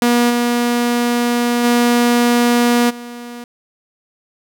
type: tone with level steps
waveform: sawtooth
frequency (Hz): 240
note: B3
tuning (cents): -49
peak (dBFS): -7 / -10 / -7 / -25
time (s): 0.02-3.44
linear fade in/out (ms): 2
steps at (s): 0.29 / 1.63 / 2.89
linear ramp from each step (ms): 20
effects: none